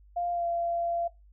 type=tone with pitch glide; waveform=sine; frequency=698.5 to 684.9 Hz; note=F5 to F5; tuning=0 to -34 cents; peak=-27 dBFS; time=0.16-1.08 s; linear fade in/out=10 ms; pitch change=-34 cents; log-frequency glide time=0.32-0.45 s; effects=noise-tail reverb RT60 0.2 s tail -18 dB re dry + added 50 Hz sine -53 dBFS peak until 1.32 s